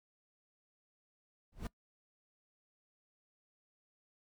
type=noise with exponential growth; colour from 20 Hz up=brown; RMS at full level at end=-30 dBFS; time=1.52-1.67 s; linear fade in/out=5 ms; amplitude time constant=32 ms; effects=noise-tail reverb RT60 0.1 s tail -22 dB re dry + MP3 96 kbps